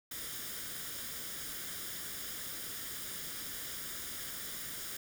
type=noise with comb filter; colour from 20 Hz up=white; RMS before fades=-42 dBFS; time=0.11-4.97 s; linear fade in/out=5 ms; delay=0.58 ms; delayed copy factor=+0.6; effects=none